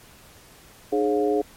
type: tone cluster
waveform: sine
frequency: 303.4 / 418.5 / 542 / 710 Hz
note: D#4 / G#4 / C#5 / F5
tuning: -44 / +13 / -39 / +28 cents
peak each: -25 / -21 / -29 / -28 dBFS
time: 0.92-1.42 s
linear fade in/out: 10 ms
effects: pink hiss -50 dBFS RMS until 1.56 s + MP3 64 kbps